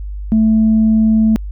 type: tone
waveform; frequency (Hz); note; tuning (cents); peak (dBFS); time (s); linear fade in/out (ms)
sine; 220; A3; 0; -7; 0.32-1.36; 0
effects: tanh soft clip ceiling -5 dBFS + added 50 Hz sine -22 dBFS peak until 1.51 s